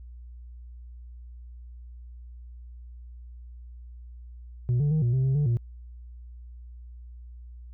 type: tone with pitch steps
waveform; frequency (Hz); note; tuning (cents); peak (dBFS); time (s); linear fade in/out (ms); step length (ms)
sine; 122.2 / 146 / 155.9 / 119.8 / 130.8 / 133.5 / 146.5 / 117.9; B2 / D3 / D#3 / A#2 / C3 / C3 / D3 / A#2; -18 / -10 / +4 / +48 / 0 / +35 / -4 / +20; -18; 4.69-5.57; 0; 110
effects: tanh soft clip ceiling -20 dBFS + added 60 Hz sine -41 dBFS peak until 7.73 s